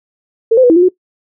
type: tone with pitch steps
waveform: sine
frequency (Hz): 451.8 / 516 / 490 / 326.7 / 353 / 366.3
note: A4 / C5 / B4 / E4 / F4 / F#4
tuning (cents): +46 / -24 / -14 / -15 / +19 / -17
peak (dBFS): -4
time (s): 0.51-0.888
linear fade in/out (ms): 10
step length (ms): 63
effects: noise-tail reverb RT60 0.1 s tail -19 dB re dry